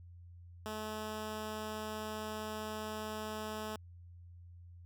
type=tone; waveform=10% pulse; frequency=215.4 Hz; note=A3; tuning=37 cents flat; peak=-31 dBFS; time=0.66-3.76 s; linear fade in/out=0 ms; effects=added 87 Hz sine -51 dBFS peak until 4.85 s